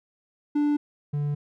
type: tone pair in turn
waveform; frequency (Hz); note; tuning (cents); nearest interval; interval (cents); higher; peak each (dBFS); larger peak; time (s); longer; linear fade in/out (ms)
triangle; 293.7 / 145.84; D4 / D3; 0 / -12; octave; 1212; first; -18 / -22; first; 0.55-0.77 / 1.13-1.35; neither; 10
effects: none